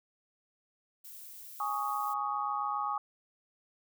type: noise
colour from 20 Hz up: violet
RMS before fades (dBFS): -48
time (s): 1.04-2.14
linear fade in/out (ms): 10
type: chord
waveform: sine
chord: Ab suspended fourth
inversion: none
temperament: equal with one note detuned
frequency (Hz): 830.6 / 1117.1 / 1244.5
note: Ab5 / Db6 / Eb6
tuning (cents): 0 / +13 / 0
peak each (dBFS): -35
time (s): 1.6-2.98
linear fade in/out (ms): 2
effects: none